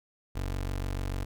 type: tone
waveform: 25% pulse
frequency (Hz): 46.9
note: F#1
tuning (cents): +24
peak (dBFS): -27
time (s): 0.35-1.25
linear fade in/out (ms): 10
effects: none